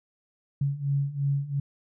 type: beating tone pair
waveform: sine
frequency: 138.59 / 141.49 Hz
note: C#3 / C#3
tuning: 0 / +36 cents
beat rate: 2.9 Hz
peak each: -29 / -26 dBFS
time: 0.61-1.6 s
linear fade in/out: 5 ms
effects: none